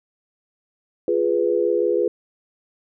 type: chord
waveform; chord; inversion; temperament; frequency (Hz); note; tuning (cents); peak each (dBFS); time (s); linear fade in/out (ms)
sine; F diminished; none; equal; 349.2 / 415.3 / 493.9; F4 / Ab4 / Cb5; 0 / 0 / 0; -22 / -21 / -21; 1.08-2.08; 2
effects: none